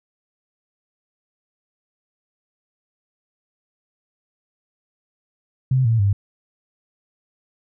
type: tone with pitch steps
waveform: sine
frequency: 130.2 / 114 / 99.82 Hz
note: C3 / A#2 / G2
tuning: -8 / -38 / +32 cents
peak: -14 dBFS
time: 5.71-6.13 s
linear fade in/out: 5 ms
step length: 140 ms
effects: none